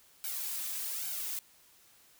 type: noise with flanger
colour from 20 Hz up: blue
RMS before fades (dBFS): -37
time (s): 0.24-1.39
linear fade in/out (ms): 0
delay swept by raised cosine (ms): 1.3 to 3.3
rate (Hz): 1.2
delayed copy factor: +0.85
effects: white hiss -62 dBFS RMS until 2.19 s